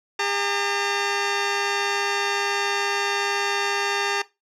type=tone pair together; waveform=10% pulse; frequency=402.9 / 907.1 Hz; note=G4 / A#5; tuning=+48 / -47 cents; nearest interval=octave + major second; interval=1405 cents; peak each=-16 dBFS; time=0.19-4.22 s; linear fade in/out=5 ms; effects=noise-tail reverb RT60 0.2 s tail -17 dB re dry + low-pass 6000 Hz 12 dB/octave